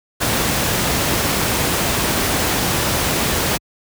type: noise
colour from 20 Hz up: pink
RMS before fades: -18 dBFS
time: 0.2-3.58 s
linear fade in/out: 20 ms
effects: high-pass 60 Hz 12 dB/octave